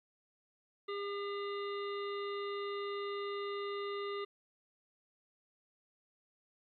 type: harmonic tone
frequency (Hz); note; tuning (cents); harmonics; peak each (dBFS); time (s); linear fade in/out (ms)
403.4; G4; +50; 1 / 3 / 5 / 7 / 9 / 10; -38 / -43 / -49 / -53 / -52 / -58; 0.88-4.25; 10
effects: 13-bit